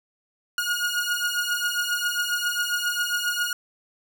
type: beating tone pair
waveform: sawtooth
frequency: 1434 / 1441.4 Hz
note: F6 / F#6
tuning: +45 / -46 cents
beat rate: 7.4 Hz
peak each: -23 dBFS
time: 0.58-3.53 s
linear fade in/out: 2 ms
effects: none